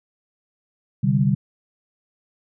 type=chord; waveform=sine; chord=C suspended second; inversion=none; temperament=equal; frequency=130.81 / 146.83 / 196 Hz; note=C3 / D3 / G3; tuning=0 / 0 / 0 cents; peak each=-20 dBFS; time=1.03-1.35 s; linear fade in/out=10 ms; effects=none